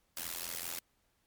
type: noise with amplitude modulation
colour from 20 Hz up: white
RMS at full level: -36 dBFS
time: 0.17-0.79 s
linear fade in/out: 0 ms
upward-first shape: sine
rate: 85 Hz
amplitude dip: 100%
effects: pink hiss -75 dBFS RMS until 1.26 s + MP3 96 kbps